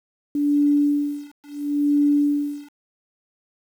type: tone with tremolo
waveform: sine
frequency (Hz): 290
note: D4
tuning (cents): -22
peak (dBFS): -14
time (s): 0.35-2.69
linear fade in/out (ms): 2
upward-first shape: sine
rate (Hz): 0.73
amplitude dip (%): 100
effects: 8-bit